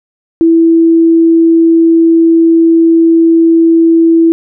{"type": "tone", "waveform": "sine", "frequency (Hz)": 330, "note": "E4", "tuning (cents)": 2, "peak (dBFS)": -3, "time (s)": [0.41, 4.32], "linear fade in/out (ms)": 0, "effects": []}